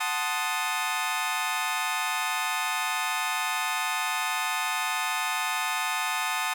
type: chord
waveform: 20% pulse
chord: F# diminished seventh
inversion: none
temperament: equal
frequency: 740 / 880 / 1046.5 / 1244.5 Hz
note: F#5 / A5 / C6 / Eb6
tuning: 0 / 0 / 0 / 0 cents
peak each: -29 / -26 / -29 / -26 dBFS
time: 0-6.54 s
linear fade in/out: 10 ms
effects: none